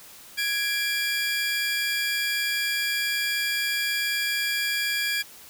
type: tone pair together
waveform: 25% pulse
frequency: 1661.2 / 2364 Hz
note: G#6 / D7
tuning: 0 / +11 cents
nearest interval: tritone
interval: 611 cents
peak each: -23 / -23 dBFS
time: 0.37-5.23 s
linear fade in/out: 20 ms
effects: white hiss -47 dBFS RMS until 5.49 s